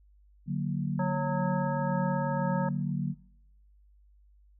sine chord, D augmented, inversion none, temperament equal, 146.83 / 185 / 233.1 Hz, D3 / F#3 / A#3, 0 / 0 / 0 cents, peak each -31 / -32 / -36 dBFS, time 0.46-3.15 s, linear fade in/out 50 ms
harmonic tone, 183.1 Hz, F#3, 18 cents flat, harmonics 1 / 3 / 5 / 7 / 9, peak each -38 / -34 / -33 / -42 / -42 dBFS, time 0.99-2.69 s, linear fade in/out 5 ms
effects noise-tail reverb RT60 0.9 s tail -25 dB re dry + added 50 Hz sine -57 dBFS peak until 4.59 s

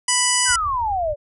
harmonic tone, 987.8 Hz, B5, in tune, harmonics 1 / 2 / 3 / 5 / 6 / 7 / 8 / 9 / 10, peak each -25 / -25 / -25 / -25 / -25 / -25 / -25 / -25 / -25 dBFS, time 0.08-0.56 s, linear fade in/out 5 ms
sine exponential sweep, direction down, 1600 to 565 Hz, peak -19 dBFS, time 0.45-1.16 s, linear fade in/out 50 ms
white low-pass noise, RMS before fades -36 dBFS, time 0.48-1.14 s, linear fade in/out 10 ms, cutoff 100 Hz, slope 96 dB/octave
effects none

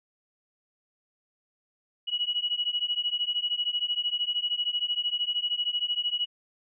sine beating tone pair, 2914 / 2927 Hz, F#7 / F#7, -27 / -19 cents, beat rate 13 Hz, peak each -29 dBFS, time 2.07-6.26 s, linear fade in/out 20 ms, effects none

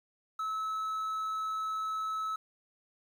triangle tone with quantisation, 1298 Hz, E6, 27 cents flat, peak -30 dBFS, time 0.39-2.36 s, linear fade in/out 5 ms, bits 10, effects none

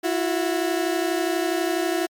30% pulse tone pair together, 331.7 / 363.9 Hz, E4 / F#4, +11 / -29 cents, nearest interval major second, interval 160 cents, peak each -21 / -22 dBFS, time 0.03-2.07 s, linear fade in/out 20 ms, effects MP3 96 kbps

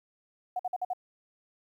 sine tone bursts, 731 Hz, F#5, 21 cents flat, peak -28 dBFS, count 5, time 0.56-0.934 s, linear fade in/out 5 ms, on 34 ms, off 51 ms, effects 11-bit

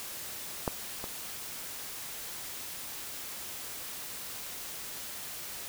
clicks, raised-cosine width 1 ms, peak -14 / -23 dBFS, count 2, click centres 0.678 / 1.041 s, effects white hiss -41 dBFS RMS until 5.68 s

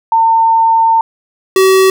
sine / square tone pair in turn, 905 / 380.5 Hz, A5 / F#4, +48 / +48 cents, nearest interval octave + minor third, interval 1500 cents, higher first, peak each -6 dBFS, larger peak neither, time 0.12-1.01 / 1.56-1.9 s, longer first, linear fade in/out 2 ms, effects none

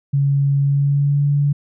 sine tone with pitch glide, 140 to 143.52 Hz, C#3 to D3, +18 to -40 cents, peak -13 dBFS, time 0.13-1.53 s, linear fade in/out 10 ms, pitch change +42 cents, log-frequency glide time 0.6-1.25 s, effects none

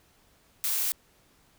blue noise, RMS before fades -28 dBFS, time 0.64-0.92 s, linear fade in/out 0 ms, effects pink hiss -63 dBFS RMS until 1.58 s

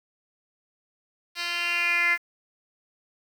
10% pulse tone with band-pass filter sweep, 346.2 Hz, F4, 15 cents flat, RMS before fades -25 dBFS, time 1.35-2.18 s, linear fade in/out 50 ms, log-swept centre 3600 to 2000 Hz, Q 6, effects 8-bit

